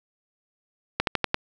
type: slowing click train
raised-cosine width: 0.3 ms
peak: -5 dBFS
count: 5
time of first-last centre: 1-1.344 s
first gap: 72 ms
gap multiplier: 1.12
effects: none